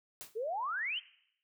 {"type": "noise with exponential decay", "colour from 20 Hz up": "white", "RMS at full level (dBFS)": -42, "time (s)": [0.21, 0.38], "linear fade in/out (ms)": 0, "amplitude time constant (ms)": 36}
{"type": "exponential sweep", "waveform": "sine", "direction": "up", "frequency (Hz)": [415.3, 3240], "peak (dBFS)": -33, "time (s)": [0.35, 1], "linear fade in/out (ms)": 20}
{"effects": ["noise-tail reverb RT60 0.7 s tail -18 dB re dry"]}